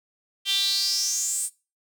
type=tone with high-pass filter sweep; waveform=sawtooth; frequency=393.4 Hz; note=G4; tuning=6 cents sharp; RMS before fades=-25 dBFS; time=0.45-1.5 s; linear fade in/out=50 ms; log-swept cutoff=3200 to 8900 Hz; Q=7.4; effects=noise-tail reverb RT60 0.3 s tail -20 dB re dry